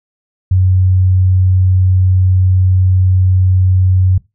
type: tone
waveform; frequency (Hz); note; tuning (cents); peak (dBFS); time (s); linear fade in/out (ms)
sine; 92.8; F#2; +6; -7; 0.51-4.18; 5
effects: noise-tail reverb RT60 0.2 s tail -19 dB re dry